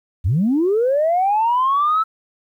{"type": "linear sweep", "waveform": "sine", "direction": "up", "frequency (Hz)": [71.4, 1324], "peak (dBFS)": -13, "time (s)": [0.24, 2.04], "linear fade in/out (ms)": 20, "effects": ["tanh soft clip ceiling -10 dBFS", "9-bit"]}